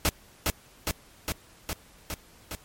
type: noise with echo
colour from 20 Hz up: pink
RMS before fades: -23 dBFS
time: 0.05-0.09 s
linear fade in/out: 0 ms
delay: 410 ms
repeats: 6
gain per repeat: -2 dB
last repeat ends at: 2.55 s
effects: pink hiss -55 dBFS RMS until 2.64 s + MP3 64 kbps